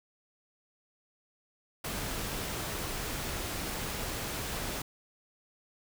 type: noise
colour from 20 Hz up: pink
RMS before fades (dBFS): -36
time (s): 1.84-4.82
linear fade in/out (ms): 5
effects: none